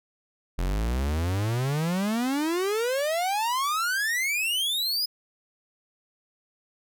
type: exponential sweep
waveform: 45% pulse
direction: up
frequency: 42.33 to 5100 Hz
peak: -24 dBFS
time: 0.58-5.06 s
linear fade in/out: 10 ms
effects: none